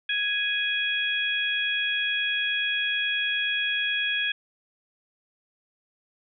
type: harmonic tone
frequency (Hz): 830.6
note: G#5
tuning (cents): 0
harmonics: 2 / 3 / 4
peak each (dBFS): -28 / -28 / -28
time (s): 0.09-4.32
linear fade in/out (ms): 5
effects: none